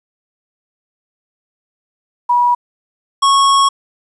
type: tone pair in turn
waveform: sine / square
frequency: 970 / 1101.4 Hz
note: B5 / C#6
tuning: -31 / -11 cents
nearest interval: major second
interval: 220 cents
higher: second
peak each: -9 dBFS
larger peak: neither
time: 2.29-2.55 / 3.22-3.69 s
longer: second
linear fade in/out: 10 ms
effects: resampled to 24000 Hz + 8-bit